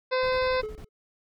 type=harmonic tone; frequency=513 Hz; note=C5; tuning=34 cents flat; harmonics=1 / 2 / 3 / 4 / 5 / 7 / 8 / 9 / 10; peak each=-24 / -30 / -34 / -36 / -38 / -41 / -42 / -43 / -44 dBFS; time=0.11-0.62 s; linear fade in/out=20 ms
type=noise bursts; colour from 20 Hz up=brown; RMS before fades=-41 dBFS; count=7; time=0.23-0.845 s; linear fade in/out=2 ms; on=69 ms; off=22 ms
type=tone with exponential decay; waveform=triangle; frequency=430 Hz; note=A4; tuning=40 cents flat; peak=-25 dBFS; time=0.63-0.89 s; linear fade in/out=5 ms; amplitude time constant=55 ms
effects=none